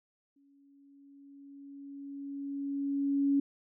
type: tone with exponential growth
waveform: sine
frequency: 279.6 Hz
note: C#4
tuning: 15 cents sharp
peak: -23 dBFS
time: 0.36-3.4 s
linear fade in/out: 5 ms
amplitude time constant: 660 ms
effects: none